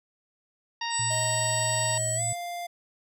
harmonic tone, 931 Hz, A#5, 2 cents flat, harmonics 1 / 2 / 3 / 4 / 5 / 6, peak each -32 / -35 / -37 / -38 / -39 / -40 dBFS, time 0.81-1.98 s, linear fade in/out 5 ms
sine tone, 7902 Hz, B8, in tune, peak -27 dBFS, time 0.9-2.36 s, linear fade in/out 50 ms
sine tone with vibrato, 114.4 Hz, A#2, 32 cents flat, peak -32 dBFS, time 0.99-2.33 s, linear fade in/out 5 ms, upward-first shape sine, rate 20 Hz, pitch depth 9 cents each way
square tone with pitch glide, 629 to 697.9 Hz, D#5 to F5, +19 to -1 cents, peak -33 dBFS, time 1.1-2.67 s, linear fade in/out 10 ms, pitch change +180 cents, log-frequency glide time 2.15-2.22 s
effects none

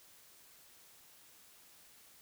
silence, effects white hiss -61 dBFS RMS until 2.21 s

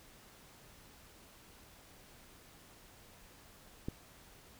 click, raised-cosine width 3 ms, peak -24 dBFS, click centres 3.885 s, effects pink hiss -59 dBFS RMS until 4.59 s

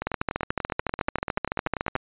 two click trains, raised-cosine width 0.5 ms, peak -9 / -13 dBFS, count 27 / 21, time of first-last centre 0.07-1.954 / 0.02-1.962 s, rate 13.8 / 10.3 Hz, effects resampled to 8000 Hz

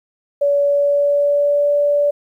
sine tone with pitch glide, 570 to 579.6 Hz, C#5 to D5, +48 to -23 cents, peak -12 dBFS, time 0.41-2.11 s, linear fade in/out 10 ms, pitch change +29 cents, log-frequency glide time 0.61-1.73 s, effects 9-bit

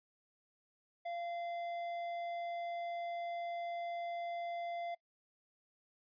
sine tone with tanh clipping, 689 Hz, F5, 24 cents flat, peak -40 dBFS, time 1.05-4.95 s, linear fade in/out 10 ms, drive 10 dB, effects noise-tail reverb RT60 0.1 s tail -23 dB re dry + resampled to 11025 Hz

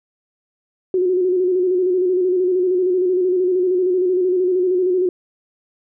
sine tone with vibrato, 365.6 Hz, F#4, 21 cents flat, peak -14 dBFS, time 0.94-5.09 s, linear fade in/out 2 ms, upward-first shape square, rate 13 Hz, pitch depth 40 cents each way, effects none

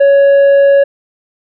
sine tone with tanh clipping, 558 Hz, C#5, 11 cents sharp, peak -5 dBFS, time 0-0.84 s, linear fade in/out 10 ms, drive 5 dB, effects none

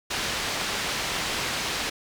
white low-pass noise, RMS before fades -29 dBFS, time 0.1-1.9 s, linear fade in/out 10 ms, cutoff 4400 Hz, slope 12 dB/octave, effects none

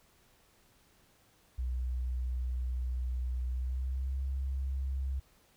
sine tone with pitch glide, 62.3 to 66.77 Hz, B1 to C2, +16 to +36 cents, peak -31 dBFS, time 1.58-5.2 s, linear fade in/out 10 ms, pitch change +120 cents, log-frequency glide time 3.49-4.19 s, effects pink hiss -66 dBFS RMS until 5.56 s

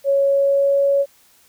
sine tone with pitch glide, 554.4 to 558.3 Hz, C#5 to C#5, 0 to +12 cents, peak -13 dBFS, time 0.04-1.06 s, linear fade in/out 50 ms, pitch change +12 cents, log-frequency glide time 0.25-0.81 s, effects white hiss -54 dBFS RMS until 1.48 s

